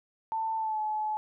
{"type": "tone with pitch glide", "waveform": "sine", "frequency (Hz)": [890, 857.2], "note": ["A5", "A5"], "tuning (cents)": [20, -45], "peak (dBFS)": -28, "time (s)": [0.32, 1.17], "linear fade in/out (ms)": 0, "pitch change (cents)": -65, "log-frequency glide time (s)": [0.57, 0.8], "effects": []}